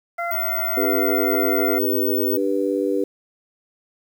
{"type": "harmonic tone", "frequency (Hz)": 687, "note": "F5", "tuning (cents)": -29, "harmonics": [1, 2, 3], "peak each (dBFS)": [-25, -28, -30], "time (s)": [0.18, 1.79], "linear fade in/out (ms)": 10}
{"type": "tone", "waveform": "sine", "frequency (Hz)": 15804, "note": "B9", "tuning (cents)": 0, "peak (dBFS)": -24, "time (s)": [0.31, 2.37], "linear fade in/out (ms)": 2}
{"type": "chord", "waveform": "sine", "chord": "G major", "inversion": "second", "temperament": "just", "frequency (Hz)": [294, 392, 490], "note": ["D4", "G4", "B4"], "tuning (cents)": [2, 0, -14], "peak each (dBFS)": -23, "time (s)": [0.77, 3.04], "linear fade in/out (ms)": 2}
{"effects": ["8-bit"]}